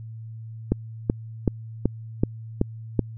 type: click train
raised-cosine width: 3 ms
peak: -6 dBFS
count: 7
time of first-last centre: 0.72-2.993 s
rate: 2.64 Hz
effects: added 112 Hz sine -35 dBFS peak until 3.17 s